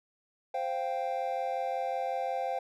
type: chord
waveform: triangle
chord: C suspended fourth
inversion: none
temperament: equal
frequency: 523.3 / 698.5 / 784 Hz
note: C5 / F5 / G5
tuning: 0 / 0 / 0 cents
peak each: -33 / -33 / -32 dBFS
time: 0.54-2.59 s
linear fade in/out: 5 ms
effects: none